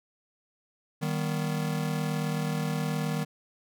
square chord, Eb augmented, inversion none, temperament just, 155.56 / 194.45 / 243.1 Hz, Eb3 / G3 / B3, 0 / -14 / -27 cents, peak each -30 / -35 / -36 dBFS, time 1.01-3.25 s, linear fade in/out 20 ms, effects none

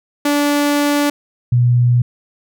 sawtooth / sine tone pair in turn, 290 / 121.93 Hz, D4 / B2, -22 / -22 cents, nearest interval octave + minor third, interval 1500 cents, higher first, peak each -9 dBFS, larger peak neither, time 0.25-1.1 / 1.52-2.02 s, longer first, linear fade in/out 5 ms, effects none

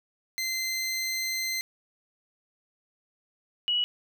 20% pulse / sine tone pair in turn, 2069 / 2926 Hz, C7 / F#7, -20 / -20 cents, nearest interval tritone, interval 600 cents, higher second, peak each -23 / -23 dBFS, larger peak neither, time 0.38-1.61 / 3.68-3.84 s, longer first, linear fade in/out 0 ms, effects none

